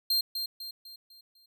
45% pulse tone with echo, 4186 Hz, C8, in tune, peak -23 dBFS, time 0.1-0.21 s, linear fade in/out 5 ms, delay 250 ms, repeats 5, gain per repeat -7 dB, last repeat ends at 1.46 s, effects none

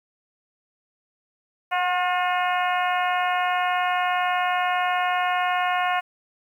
harmonic tone with a mistuned harmonic, 358.3 Hz, F4, 44 cents sharp, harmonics 2 / 3 / 4 / 5 / 6 / 7 / 8, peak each -23 / -27 / -29 / -31 / -33 / -34 / -35 dBFS, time 1.71-6.01 s, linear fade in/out 20 ms, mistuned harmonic 2, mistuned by +19 cents, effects 9-bit

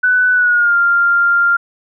sine tone with pitch glide, 1495 to 1394.9 Hz, F#6 to F6, +17 to -2 cents, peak -9 dBFS, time 0.03-1.57 s, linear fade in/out 10 ms, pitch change -119 cents, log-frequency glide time 0.33-0.76 s, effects none

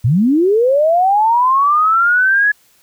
sine linear sweep, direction up, 101.8 to 1700 Hz, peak -9 dBFS, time 0.04-2.52 s, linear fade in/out 10 ms, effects white hiss -53 dBFS RMS until 2.82 s

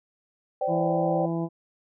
sine chord, C suspended second, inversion none, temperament equal with one note detuned, 523.3 / 587.3 / 773.2 Hz, C5 / D5 / G5, 0 / 0 / -24 cents, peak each -28 dBFS, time 0.61-1.26 s, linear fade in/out 5 ms
harmonic tone, 166.6 Hz, E3, 19 cents sharp, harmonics 1 / 2 / 3 / 4 / 5 / 6, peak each -28 / -29 / -38 / -36 / -40 / -43 dBFS, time 0.67-1.49 s, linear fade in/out 50 ms
effects none

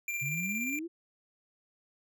square tone with tremolo, 2374 Hz, D7, 18 cents sharp, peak -32 dBFS, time 0.08-0.79 s, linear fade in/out 2 ms, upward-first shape square, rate 17 Hz, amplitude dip 30%
sine exponential sweep, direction up, 130.81 to 349.2 Hz, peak -35 dBFS, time 0.21-0.88 s, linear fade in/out 20 ms
effects none

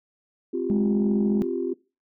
sine chord, C suspended fourth, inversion none, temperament equal, 261.6 / 349.2 / 392 Hz, C4 / F4 / G4, 0 / 0 / 0 cents, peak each -30 / -27 / -29 dBFS, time 0.53-1.74 s, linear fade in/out 10 ms
sine tone with tremolo, 207.5 Hz, G#3, 1 cent flat, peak -18 dBFS, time 0.7-1.42 s, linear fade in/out 0 ms, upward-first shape sine, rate 20 Hz, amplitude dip 30%
effects noise-tail reverb RT60 0.3 s tail -21 dB re dry + tanh soft clip ceiling -13 dBFS

